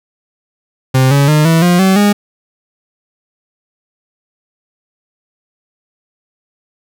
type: tone with pitch steps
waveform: 40% pulse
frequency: 130.7 / 140.89 / 151.88 / 163.72 / 176.49 / 190.25 / 205.1 Hz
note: C3 / C#3 / D#3 / E3 / F3 / F#3 / G#3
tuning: -1 / +28 / -41 / -12 / +18 / +48 / -21 cents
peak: -6 dBFS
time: 0.94-2.13 s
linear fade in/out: 10 ms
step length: 170 ms
effects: none